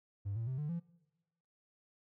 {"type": "tone with pitch steps", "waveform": "triangle", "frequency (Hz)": [100, 114.21, 130.44, 148.97, 170.13], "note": ["G2", "A#2", "C3", "D3", "F3"], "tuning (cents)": [35, -35, -5, 25, -45], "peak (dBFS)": -32, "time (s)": [0.25, 0.8], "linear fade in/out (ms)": 20, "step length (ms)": 110, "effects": ["noise-tail reverb RT60 1.0 s tail -25 dB re dry", "tanh soft clip ceiling -31 dBFS"]}